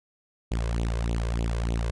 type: tone with flanger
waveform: sawtooth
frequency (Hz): 57.3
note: A#1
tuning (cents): -29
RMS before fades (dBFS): -27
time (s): 0.51-1.91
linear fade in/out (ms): 10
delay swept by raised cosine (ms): 0.28 to 1.98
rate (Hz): 3.3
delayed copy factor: +0.85
effects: resampled to 22050 Hz